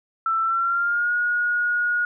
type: tone with pitch glide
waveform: sine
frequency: 1332 to 1444.2 Hz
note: E6 to F#6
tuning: +18 to -42 cents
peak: -19 dBFS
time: 0.26-2.05 s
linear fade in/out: 2 ms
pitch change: +140 cents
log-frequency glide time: 0.43-1.13 s
effects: none